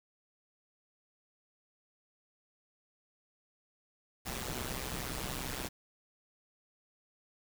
pink noise with amplitude modulation, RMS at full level -35 dBFS, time 4.25-5.69 s, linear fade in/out 20 ms, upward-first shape sine, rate 129 Hz, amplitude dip 85%, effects none

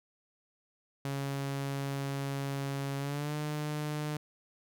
sawtooth tone with pitch glide, 138.59 to 150.26 Hz, C#3 to D3, 0 to +40 cents, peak -29 dBFS, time 1.05-4.17 s, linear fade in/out 2 ms, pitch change +140 cents, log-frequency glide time 2.98-3.34 s, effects none

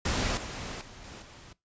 pink noise with level steps, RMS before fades -29 / -38 / -48 / -45 / -50 dBFS, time 0.05-1.53 s, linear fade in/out 5 ms, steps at 0.37 / 0.81 / 1.04 / 1.22 s, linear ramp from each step 2 ms, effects noise-tail reverb RT60 0.2 s tail -20 dB re dry + resampled to 16000 Hz

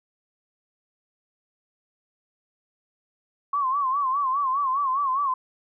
sine tone with vibrato, 1090 Hz, C#6, 29 cents flat, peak -21 dBFS, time 3.53-5.34 s, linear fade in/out 5 ms, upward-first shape sine, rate 4.9 Hz, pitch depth 110 cents each way, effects none

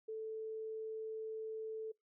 sine tone, 439.9 Hz, A4, in tune, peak -40 dBFS, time 0.08-1.92 s, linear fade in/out 10 ms, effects noise-tail reverb RT60 0.2 s tail -25 dB re dry

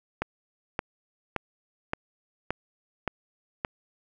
click train, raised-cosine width 0.5 ms, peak -12 dBFS, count 7, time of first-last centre 0.22-3.649 s, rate 1.75 Hz, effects 9-bit

